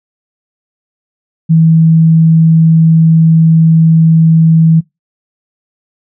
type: tone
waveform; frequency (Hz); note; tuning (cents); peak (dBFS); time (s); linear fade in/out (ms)
sine; 162.1; E3; -29; -3; 1.49-4.81; 20
effects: noise-tail reverb RT60 0.2 s tail -24 dB re dry